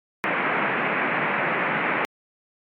white band-pass noise, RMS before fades -24 dBFS, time 0.24-2.05 s, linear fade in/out 0 ms, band 140 to 2400 Hz, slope 48 dB/octave, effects AAC 64 kbps

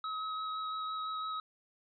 square tone with vibrato, 1277 Hz, D#6, 45 cents sharp, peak -36 dBFS, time 0.04-1.4 s, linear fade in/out 2 ms, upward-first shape sine, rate 5.9 Hz, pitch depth 10 cents each way, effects resampled to 11025 Hz

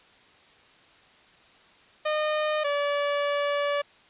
sawtooth tone pair in turn, 611 / 575.2 Hz, D#5 / D5, -32 / -36 cents, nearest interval minor second, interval 104 cents, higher first, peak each -20 dBFS, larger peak neither, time 2.05-2.64 / 2.64-3.82 s, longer second, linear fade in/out 10 ms, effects white hiss -56 dBFS RMS until 4.09 s + resampled to 8000 Hz

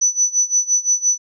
sine tone with tremolo, 5970 Hz, F#8, 15 cents sharp, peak -11 dBFS, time 0.01-1.18 s, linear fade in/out 10 ms, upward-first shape sine, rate 5.8 Hz, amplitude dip 90%, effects none

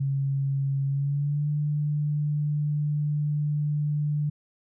sine tone with pitch glide, 137.6 to 148.33 Hz, C#3 to D3, -12 to +18 cents, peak -23 dBFS, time 0-4.3 s, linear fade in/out 10 ms, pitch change +130 cents, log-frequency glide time 0.86-1.48 s, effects none

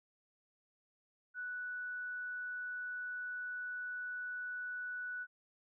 sine tone, 1480 Hz, F#6, in tune, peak -39 dBFS, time 1.34-5.27 s, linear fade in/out 50 ms, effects none

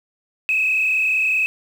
sine tone with frequency modulation, 2563 Hz, E7, 49 cents flat, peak -15 dBFS, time 0.49-1.46 s, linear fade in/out 0 ms, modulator 35.3 Hz, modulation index 1.9, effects tanh soft clip ceiling -11 dBFS + 7-bit

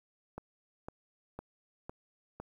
click train, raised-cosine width 1 ms, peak -27 dBFS, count 5, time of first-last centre 0.38-2.4 s, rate 1.98 Hz, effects 10-bit

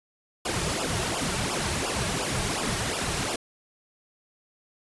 pink noise with flanger, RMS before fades -28 dBFS, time 0.45-3.36 s, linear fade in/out 5 ms, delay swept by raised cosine 0.48 to 4.08 ms, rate 2.8 Hz, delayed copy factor -0.85, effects resampled to 24000 Hz

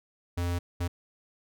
square tone bursts at uneven times, 87.31 Hz, F2, in tune, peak -28 dBFS, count 2, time 0.37-0.59 / 0.8-0.88 s, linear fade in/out 10 ms, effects none

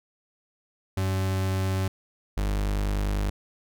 40% pulse tone pair in turn, 95.2 / 50.26 Hz, F#2 / G1, +50 / +44 cents, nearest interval major seventh, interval 1106 cents, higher first, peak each -23 dBFS, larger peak neither, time 0.97-1.88 / 2.37-3.3 s, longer second, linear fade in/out 5 ms, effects none

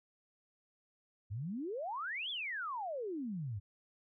sine exponential two-way sweep, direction up then down, 92.5 to 3520 to 92.5 Hz, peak -37 dBFS, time 1.3-3.6 s, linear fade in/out 20 ms, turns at 2.3 s, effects none

